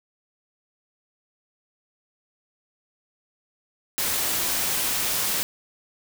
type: noise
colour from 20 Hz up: white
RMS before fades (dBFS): -25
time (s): 3.98-5.43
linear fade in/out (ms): 0
effects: none